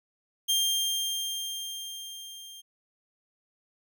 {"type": "tone with level ramp", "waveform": "sawtooth", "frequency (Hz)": 3192, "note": "G7", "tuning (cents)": 31, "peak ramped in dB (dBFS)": [-19, -41], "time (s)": [0.48, 2.62], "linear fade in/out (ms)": 20, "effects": []}